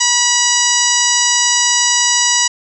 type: harmonic tone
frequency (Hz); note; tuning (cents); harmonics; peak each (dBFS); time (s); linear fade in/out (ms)
971; B5; -30; 1 / 2 / 3 / 4 / 5 / 6 / 7 / 8; -21 / -20 / -20 / -22 / -19 / -16 / -19 / -19; 0-2.48; 10
effects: none